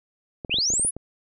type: clicks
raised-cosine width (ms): 2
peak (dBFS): -21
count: 9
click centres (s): 0.448 / 0.496 / 0.542 / 0.586 / 0.703 / 0.737 / 0.796 / 0.849 / 0.966
type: linear sweep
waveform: sine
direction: up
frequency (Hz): 2300 to 10510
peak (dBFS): -20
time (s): 0.5-0.91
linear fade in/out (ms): 20
effects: none